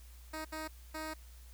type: tone bursts at uneven times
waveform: 10% pulse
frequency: 313.5 Hz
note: D#4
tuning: 13 cents sharp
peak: -31 dBFS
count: 3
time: 0.33-0.45 / 0.52-0.68 / 0.94-1.14 s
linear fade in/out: 10 ms
effects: added 60 Hz sine -51 dBFS peak until 1.53 s + white hiss -62 dBFS RMS until 1.53 s